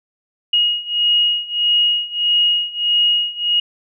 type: beating tone pair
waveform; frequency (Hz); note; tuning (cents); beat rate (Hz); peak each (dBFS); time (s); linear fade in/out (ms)
sine; 2879 / 2880.6; F#7 / F#7; -48 / -47; 1.6; -18 / -16; 0.53-3.6; 5
effects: none